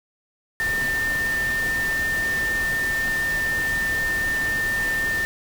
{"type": "tone in noise", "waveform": "sine", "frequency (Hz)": 1801, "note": "A6", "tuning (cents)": 40, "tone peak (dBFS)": -21, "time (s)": [0.6, 5.25], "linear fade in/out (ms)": 0, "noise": "pink", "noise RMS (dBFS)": -32, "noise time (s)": [0.6, 5.25], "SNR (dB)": 8, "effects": []}